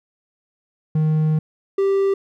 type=tone pair in turn; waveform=triangle; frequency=155.56 / 392 Hz; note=D#3 / G4; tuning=0 / 0 cents; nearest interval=octave + major third; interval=1600 cents; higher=second; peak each=-13 dBFS; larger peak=neither; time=0.95-1.39 / 1.78-2.14 s; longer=first; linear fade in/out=5 ms; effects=none